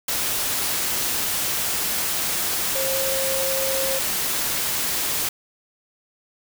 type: tone in noise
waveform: sine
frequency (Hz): 535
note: C5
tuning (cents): +38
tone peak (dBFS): -25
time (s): 2.75-3.99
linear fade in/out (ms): 5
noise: white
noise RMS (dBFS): -24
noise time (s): 0.08-5.29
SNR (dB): -4
effects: none